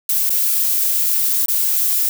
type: noise with dropouts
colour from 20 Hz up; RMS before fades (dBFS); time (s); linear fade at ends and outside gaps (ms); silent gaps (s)
violet; -17; 0.09-2.09; 2; 0.295-0.303 / 1.46-1.483
effects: none